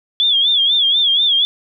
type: tone with vibrato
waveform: sine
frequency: 3400 Hz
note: G#7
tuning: 40 cents sharp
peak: -11 dBFS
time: 0.2-1.45 s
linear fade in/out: 0 ms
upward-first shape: sine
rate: 4.1 Hz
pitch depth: 110 cents each way
effects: none

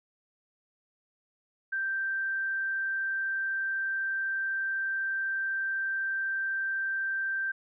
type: tone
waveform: sine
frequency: 1568 Hz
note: G6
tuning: in tune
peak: -28 dBFS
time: 1.72-7.52 s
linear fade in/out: 10 ms
effects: none

